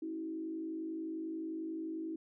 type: tone with frequency modulation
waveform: sine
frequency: 322.4 Hz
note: E4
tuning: 38 cents flat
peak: -37 dBFS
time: 0.02-2.16 s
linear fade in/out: 5 ms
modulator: 51.3 Hz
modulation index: 0.6
effects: none